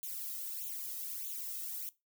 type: noise with flanger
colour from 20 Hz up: violet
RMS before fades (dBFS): -41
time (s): 0.03-1.89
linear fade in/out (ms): 0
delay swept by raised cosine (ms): 0.29 to 1.59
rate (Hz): 1.6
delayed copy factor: +0.95
effects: noise-tail reverb RT60 0.2 s tail -18 dB re dry